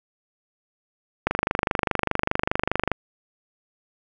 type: click train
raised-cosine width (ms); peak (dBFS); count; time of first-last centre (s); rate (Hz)
0.5; -5; 42; 1.27-2.917; 24.9
effects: none